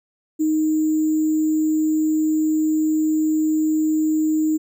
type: tone with sample-and-hold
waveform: sine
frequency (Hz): 311.2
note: D#4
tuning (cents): 0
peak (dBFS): -16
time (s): 0.39-4.58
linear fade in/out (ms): 20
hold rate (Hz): 7350
effects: none